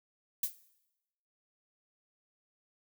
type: noise with exponential decay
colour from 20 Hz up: violet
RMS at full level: -26 dBFS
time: 0.43-0.55 s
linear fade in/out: 5 ms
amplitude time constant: 25 ms
effects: noise-tail reverb RT60 0.9 s tail -18 dB re dry